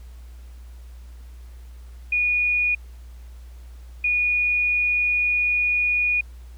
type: tone pair in turn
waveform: sine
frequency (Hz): 2454 / 2454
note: D#7 / D#7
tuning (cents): -25 / -25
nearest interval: unison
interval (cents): 0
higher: neither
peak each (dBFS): -18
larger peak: neither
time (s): 2.12-2.75 / 4.04-6.21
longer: second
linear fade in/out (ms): 5
effects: added 60 Hz sine -38 dBFS peak until 6.57 s + pink hiss -57 dBFS RMS until 6.57 s